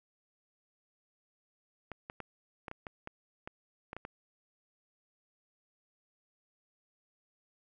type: clicks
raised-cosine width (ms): 0.5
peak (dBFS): -26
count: 11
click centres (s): 1.917 / 2.099 / 2.203 / 2.682 / 2.714 / 2.868 / 3.074 / 3.475 / 3.931 / 3.966 / 4.051
effects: none